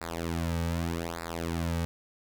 sawtooth tone with flanger, 83.8 Hz, E2, 29 cents sharp, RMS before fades -32 dBFS, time 0.01-1.85 s, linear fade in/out 0 ms, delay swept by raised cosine 0.32 to 2.92 ms, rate 0.83 Hz, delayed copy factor -0.9, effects none

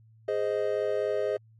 triangle chord, Ab major, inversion none, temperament just, 415.3 / 519.1 / 623 Hz, Ab4 / C5 / Eb5, 0 / -14 / +2 cents, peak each -27 / -29 / -28 dBFS, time 0.28-1.37 s, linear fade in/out 5 ms, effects added 111 Hz sine -54 dBFS peak until 1.59 s + MP3 48 kbps

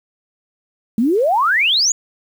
sine exponential sweep, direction up, 210 to 7040 Hz, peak -12 dBFS, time 0.98-1.92 s, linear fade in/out 2 ms, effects 7-bit

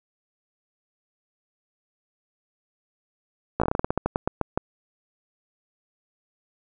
slowing click train, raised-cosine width 1 ms, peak -8 dBFS, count 16, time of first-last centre 3.6-4.575 s, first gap 16 ms, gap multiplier 1.18, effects none

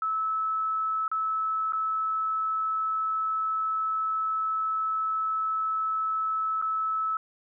sine tone with dropouts, 1303 Hz, E6, 20 cents flat, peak -25 dBFS, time 0.02-7.17 s, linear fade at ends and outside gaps 2 ms, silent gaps 1.08-1.115 / 1.723-1.732 / 6.616-6.623 s, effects none

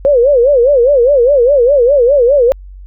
sine tone with vibrato, 523.3 Hz, C5, in tune, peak -5 dBFS, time 0.05-2.52 s, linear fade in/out 0 ms, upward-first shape sine, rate 4.9 Hz, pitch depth 200 cents each way, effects added 47 Hz sine -29 dBFS peak until 2.86 s

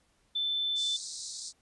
sine tone, 3529 Hz, A7, 4 cents sharp, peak -28 dBFS, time 0.35-0.97 s, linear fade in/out 10 ms
pink band-pass noise, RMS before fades -41 dBFS, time 0.75-1.53 s, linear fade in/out 50 ms, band 3900 to 9000 Hz, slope 96 dB/octave
effects pink hiss -70 dBFS RMS until 1.61 s + resampled to 24000 Hz

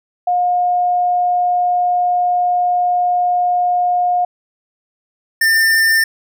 sine / square tone pair in turn, 715 / 1797.1 Hz, F5 / A6, +41 / +36 cents, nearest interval octave + major third, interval 1595 cents, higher second, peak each -12 / -11 dBFS, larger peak second, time 0.27-4.25 / 5.41-6.04 s, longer first, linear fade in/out 5 ms, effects none

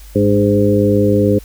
harmonic tone with a mistuned harmonic, 102.8 Hz, G#2, 17 cents flat, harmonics 1 / 2 / 3 / 4 / 5, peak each -16 / -16 / -16 / -16 / -16 dBFS, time 0.15-1.39 s, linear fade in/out 10 ms, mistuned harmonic 3, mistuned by -35 cents, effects added 50 Hz sine -34 dBFS peak until 1.44 s + white hiss -44 dBFS RMS until 1.44 s

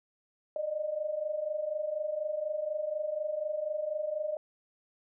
sine tone pair together, 591 / 615.1 Hz, D5 / D#5, +11 / -20 cents, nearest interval minor second, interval 69 cents, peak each -36 / -32 dBFS, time 0.56-4.37 s, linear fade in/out 2 ms, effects none

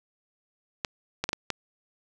clicks, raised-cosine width 0.2 ms, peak -10 dBFS, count 5, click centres 0.848 / 1.24 / 1.291 / 1.331 / 1.503 s, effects none

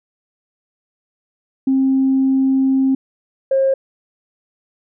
sine tone pair in turn, 266.4 / 536.8 Hz, C4 / C5, +31 / +44 cents, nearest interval octave, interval 1213 cents, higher second, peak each -11 dBFS, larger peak neither, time 1.67-2.95 / 3.51-3.74 s, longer first, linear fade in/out 5 ms, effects tanh soft clip ceiling -7 dBFS

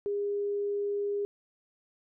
sine tone, 406.7 Hz, G#4, 36 cents flat, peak -28 dBFS, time 0.06-1.25 s, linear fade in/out 0 ms, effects none

